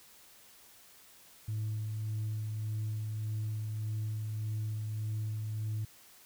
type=tone with tremolo; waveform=sine; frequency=107.9 Hz; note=A2; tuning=33 cents flat; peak=-30 dBFS; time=1.48-5.85 s; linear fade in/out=5 ms; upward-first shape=sine; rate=1.7 Hz; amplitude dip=30%; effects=tanh soft clip ceiling -30 dBFS + white hiss -58 dBFS RMS until 6.25 s